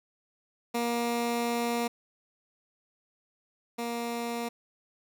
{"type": "tone pair in turn", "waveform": "15% pulse", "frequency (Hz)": [236.4, 235.4], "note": ["A#3", "A#3"], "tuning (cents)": [24, 17], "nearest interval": "unison", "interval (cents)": 7, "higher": "first", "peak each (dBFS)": [-21, -25], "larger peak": "first", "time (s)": [[0.74, 1.88], [3.78, 4.49]], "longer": "first", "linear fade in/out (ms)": 10, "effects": []}